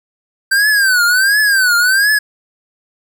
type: tone with vibrato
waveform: square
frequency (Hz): 1555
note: G6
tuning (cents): -14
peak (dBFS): -10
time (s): 0.51-2.19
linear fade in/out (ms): 10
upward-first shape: triangle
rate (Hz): 1.4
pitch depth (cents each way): 190
effects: none